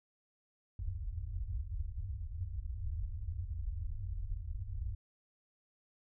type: low-pass noise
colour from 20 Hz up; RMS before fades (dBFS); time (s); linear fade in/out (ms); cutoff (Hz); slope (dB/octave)
white; -39; 0.79-4.95; 2; 100; 96
effects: none